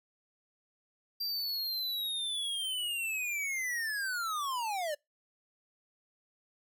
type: linear sweep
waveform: square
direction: down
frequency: 4740 to 570 Hz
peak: -33 dBFS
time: 1.2-4.95 s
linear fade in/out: 10 ms
effects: noise-tail reverb RT60 0.2 s tail -26 dB re dry